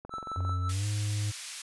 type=click train; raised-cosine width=1 ms; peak=-28 dBFS; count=11; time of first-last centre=0.05-0.494 s; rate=22.5 Hz
type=tone with tremolo; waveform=triangle; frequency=1318.5 Hz; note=E6; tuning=in tune; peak=-31 dBFS; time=0.1-0.73 s; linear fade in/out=50 ms; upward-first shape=sine; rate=5.5 Hz; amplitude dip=65%
type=tone with pitch glide; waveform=triangle; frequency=90.4 to 103.84 Hz; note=F#2 to G#2; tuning=-40 to 0 cents; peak=-26 dBFS; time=0.36-1.32 s; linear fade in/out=20 ms; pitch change=+240 cents; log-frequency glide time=0.68-0.86 s
type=band-pass noise; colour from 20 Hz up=white; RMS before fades=-41 dBFS; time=0.69-1.62 s; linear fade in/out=5 ms; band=1700 to 10000 Hz; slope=12 dB/octave
effects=resampled to 24000 Hz